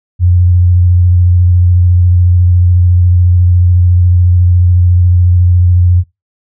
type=tone with vibrato; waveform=sine; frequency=88.9 Hz; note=F2; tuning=31 cents sharp; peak=-4 dBFS; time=0.19-6.04 s; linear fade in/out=50 ms; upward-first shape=square; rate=14 Hz; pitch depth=19 cents each way; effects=noise-tail reverb RT60 0.2 s tail -20 dB re dry